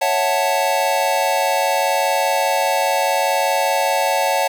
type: chord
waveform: square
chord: F# minor seventh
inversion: second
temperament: equal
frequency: 554.4 / 659.3 / 740 / 880 Hz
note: C#5 / E5 / F#5 / A5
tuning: 0 / 0 / 0 / 0 cents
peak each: -22 / -24 / -22 / -21 dBFS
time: 0.01-4.48 s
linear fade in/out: 10 ms
effects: none